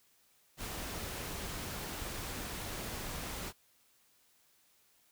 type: noise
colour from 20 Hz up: pink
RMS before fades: -41 dBFS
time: 0.57-3.53 s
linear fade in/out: 50 ms
effects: white hiss -69 dBFS RMS until 5.11 s